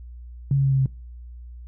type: tone with pitch steps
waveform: sine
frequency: 138.59 / 137.24 / 135.89 / 134.57 / 133.25 Hz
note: C#3 / C#3 / C#3 / C3 / C3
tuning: 0 / -17 / -34 / +49 / +32 cents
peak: -16 dBFS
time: 0.51-0.86 s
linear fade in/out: 2 ms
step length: 70 ms
effects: noise-tail reverb RT60 0.3 s tail -22 dB re dry + added 60 Hz sine -37 dBFS peak until 1.67 s